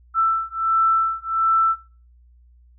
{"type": "beating tone pair", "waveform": "sine", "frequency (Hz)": [1329, 1330.4], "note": ["E6", "E6"], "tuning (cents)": [14, 16], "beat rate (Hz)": 1.4, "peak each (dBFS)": -20, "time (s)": [0.14, 1.76], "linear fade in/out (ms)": 50, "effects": ["noise-tail reverb RT60 0.4 s tail -20 dB re dry", "added 60 Hz sine -49 dBFS peak until 2.78 s"]}